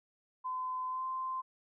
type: tone with pitch glide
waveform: sine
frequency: 1022 to 1039.9 Hz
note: C6 to C6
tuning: -41 to -11 cents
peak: -34 dBFS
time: 0.44-1.42 s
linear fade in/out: 20 ms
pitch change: +30 cents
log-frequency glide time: 0.89-1.04 s
effects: none